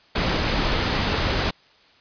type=noise; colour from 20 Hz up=pink; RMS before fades=-22 dBFS; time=0.15-1.51 s; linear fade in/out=10 ms; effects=white hiss -55 dBFS RMS until 2 s + resampled to 11025 Hz